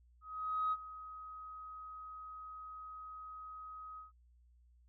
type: tone with ADSR envelope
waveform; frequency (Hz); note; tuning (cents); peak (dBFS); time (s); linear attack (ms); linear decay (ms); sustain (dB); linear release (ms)
sine; 1263; D#6; +26; -30; 0.21-4.12; 510; 44; -16; 140
effects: tanh soft clip ceiling -26 dBFS + added 60 Hz sine -63 dBFS peak until 4.88 s